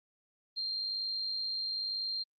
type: tone with amplitude modulation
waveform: sine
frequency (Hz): 4186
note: C8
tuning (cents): 0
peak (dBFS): -31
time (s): 0.56-2.24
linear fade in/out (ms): 20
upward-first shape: sine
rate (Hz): 101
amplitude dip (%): 40
effects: Opus 24 kbps